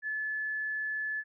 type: tone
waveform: sine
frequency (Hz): 1727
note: A6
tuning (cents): -33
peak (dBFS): -31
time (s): 0.02-1.24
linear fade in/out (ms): 50
effects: none